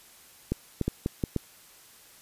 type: clicks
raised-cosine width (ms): 3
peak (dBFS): -13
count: 6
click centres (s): 0.52 / 0.813 / 0.88 / 1.061 / 1.238 / 1.363
effects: white hiss -54 dBFS RMS until 2.21 s + resampled to 32000 Hz